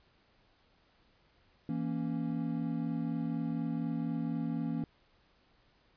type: chord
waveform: triangle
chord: A# diminished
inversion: second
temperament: equal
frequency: 164.81 / 233.1 / 277.2 Hz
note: E3 / A#3 / C#4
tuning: 0 / 0 / 0 cents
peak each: -34 / -34 / -35 dBFS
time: 1.69-4.84 s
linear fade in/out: 2 ms
effects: pink hiss -68 dBFS RMS until 5.96 s + resampled to 11025 Hz